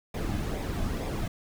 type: noise with flanger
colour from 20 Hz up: brown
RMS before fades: -31 dBFS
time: 0.14-1.28 s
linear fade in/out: 5 ms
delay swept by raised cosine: 0.67 to 2.17 ms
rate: 2.2 Hz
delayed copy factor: -0.55
effects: none